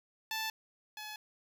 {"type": "tone pair in turn", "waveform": "10% pulse", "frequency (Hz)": [880, 852], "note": ["A5", "G#5"], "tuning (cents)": [0, 44], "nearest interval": "minor second", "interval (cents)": 56, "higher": "first", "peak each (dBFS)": [-26, -34], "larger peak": "first", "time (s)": [[0.31, 0.5], [0.97, 1.16]], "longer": "neither", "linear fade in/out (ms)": 2, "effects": []}